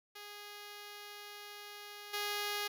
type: tone with level steps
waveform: 5% pulse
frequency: 412.5 Hz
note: G#4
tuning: 12 cents flat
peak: -36 / -24 dBFS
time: 0.15-2.68 s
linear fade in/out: 10 ms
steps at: 2.13 s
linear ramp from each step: 10 ms
effects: none